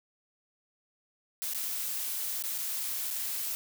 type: noise with dropouts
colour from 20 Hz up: blue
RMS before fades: -34 dBFS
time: 1.42-3.55 s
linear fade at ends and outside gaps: 0 ms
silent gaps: 1.535-1.547 / 2.424-2.438 / 2.581-2.585 / 3.104-3.109 s
effects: none